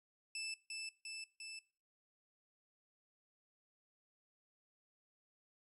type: tone with echo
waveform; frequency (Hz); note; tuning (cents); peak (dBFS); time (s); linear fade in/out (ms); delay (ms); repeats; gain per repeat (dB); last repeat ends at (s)
20% pulse; 2637; E7; 0; -37; 0.35-0.54; 2; 350; 3; -2; 1.59
effects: noise-tail reverb RT60 0.4 s tail -21 dB re dry + resampled to 32000 Hz